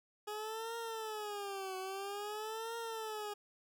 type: tone with vibrato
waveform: 20% pulse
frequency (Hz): 417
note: G#4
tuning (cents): +7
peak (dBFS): -35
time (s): 0.27-3.34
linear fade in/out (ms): 10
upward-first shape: triangle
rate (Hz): 0.5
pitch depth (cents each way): 190
effects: none